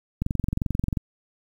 click train, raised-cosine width 5 ms, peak -12 dBFS, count 18, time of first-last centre 0.22-0.972 s, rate 22.6 Hz, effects 8-bit

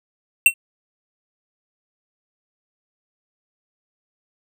square tone with exponential decay, 2716 Hz, F7, 49 cents flat, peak -5 dBFS, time 0.46-0.54 s, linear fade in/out 2 ms, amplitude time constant 16 ms, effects none

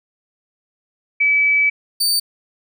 sine / sawtooth tone pair in turn, 2295 / 4590 Hz, D7 / D8, -40 / -40 cents, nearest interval octave, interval 1200 cents, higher second, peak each -12 dBFS, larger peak neither, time 1.2-1.7 / 2-2.2 s, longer first, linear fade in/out 10 ms, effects none

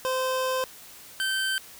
25% pulse tone pair in turn, 517 / 1549.2 Hz, C5 / G6, -21 / -21 cents, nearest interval octave + perfect fifth, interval 1900 cents, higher second, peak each -21 dBFS, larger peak neither, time 0.05-0.64 / 1.2-1.58 s, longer first, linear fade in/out 0 ms, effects white hiss -47 dBFS RMS until 1.79 s

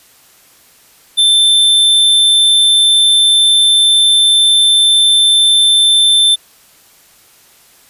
square tone, 3549 Hz, A7, 14 cents sharp, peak -7 dBFS, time 1.17-6.36 s, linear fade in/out 20 ms, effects white hiss -46 dBFS RMS until 7.89 s + resampled to 32000 Hz

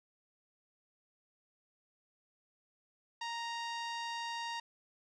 sawtooth tone with low-pass filter, 932.3 Hz, A#5, in tune, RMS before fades -40 dBFS, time 3.21-4.6 s, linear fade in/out 5 ms, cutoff 4900 Hz, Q 1.5, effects none

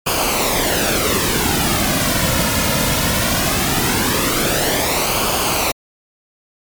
pink noise with flanger, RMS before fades -17 dBFS, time 0.06-5.72 s, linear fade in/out 10 ms, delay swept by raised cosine 0.52 to 2.62 ms, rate 0.19 Hz, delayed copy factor -0.6, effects MP3 96 kbps

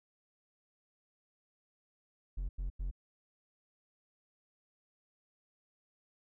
triangle tone bursts, 44.76 Hz, F1, 43 cents sharp, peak -32 dBFS, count 3, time 2.37-2.912 s, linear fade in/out 10 ms, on 120 ms, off 91 ms, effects none

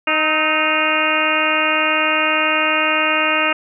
harmonic tone with a mistuned harmonic, 309.2 Hz, D#4, 11 cents flat, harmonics 1 / 2 / 3 / 4 / 5 / 6 / 7 / 8 / 9, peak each -26 / -23 / -26 / -21 / -24 / -26 / -24 / -21 / -21 dBFS, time 0.07-3.53 s, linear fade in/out 5 ms, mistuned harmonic 4, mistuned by +43 cents, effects none

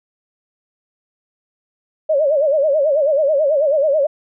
sine tone with vibrato, 587.3 Hz, D5, in tune, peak -12 dBFS, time 2.09-4.07 s, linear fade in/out 10 ms, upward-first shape sine, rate 9.2 Hz, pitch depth 140 cents each way, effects none

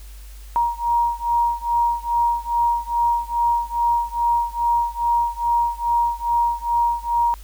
sine beating tone pair, 943 / 945.4 Hz, A#5 / A#5, +20 / +24 cents, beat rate 2.4 Hz, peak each -20 / -21 dBFS, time 0.56-7.34 s, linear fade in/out 0 ms, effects added 50 Hz sine -36 dBFS peak until 7.43 s + white hiss -49 dBFS RMS until 7.43 s

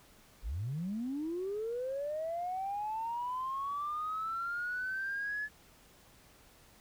sine linear sweep, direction up, 39.18 to 1723 Hz, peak -33 dBFS, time 0.42-5.49 s, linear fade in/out 50 ms, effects tanh soft clip ceiling -29 dBFS + pink hiss -61 dBFS RMS until 6.8 s

